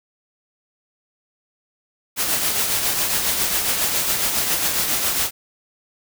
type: noise with tremolo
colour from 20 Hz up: white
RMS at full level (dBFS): -19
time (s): 2.16-5.31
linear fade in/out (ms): 50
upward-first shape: triangle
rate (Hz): 7.3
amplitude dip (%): 45
effects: none